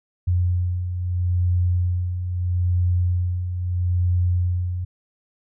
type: beating tone pair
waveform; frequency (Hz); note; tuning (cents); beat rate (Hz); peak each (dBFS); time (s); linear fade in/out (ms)
sine; 88.5 / 89.27; F2 / F2; +23 / +38; 0.77; -27 / -19; 0.27-4.85; 10
effects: none